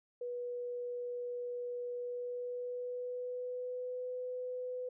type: tone with pitch glide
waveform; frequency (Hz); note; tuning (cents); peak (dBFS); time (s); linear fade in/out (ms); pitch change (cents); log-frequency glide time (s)
sine; 487.8 to 501.5; B4 to B4; -21 to +26; -37; 0.21-4.89; 5; +47; 1.94-4.1
effects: none